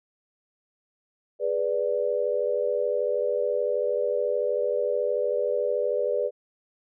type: chord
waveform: sine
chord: G# diminished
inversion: none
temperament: equal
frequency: 415.3 / 493.9 / 587.3 Hz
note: G#4 / B4 / D5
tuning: 0 / 0 / 0 cents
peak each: -29 / -26 / -27 dBFS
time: 1.39-6.31 s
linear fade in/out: 50 ms
effects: none